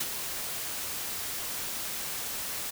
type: noise with ADSR envelope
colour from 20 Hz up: white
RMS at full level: -29 dBFS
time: 0-2.71 s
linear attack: 8 ms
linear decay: 36 ms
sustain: -6 dB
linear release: 15 ms
effects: none